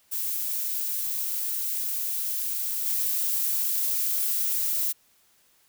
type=noise with level steps; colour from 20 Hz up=violet; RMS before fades=-29 / -26 dBFS; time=0.11-4.93 s; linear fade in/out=20 ms; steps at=2.85 s; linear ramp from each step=20 ms; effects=white hiss -63 dBFS RMS until 5.68 s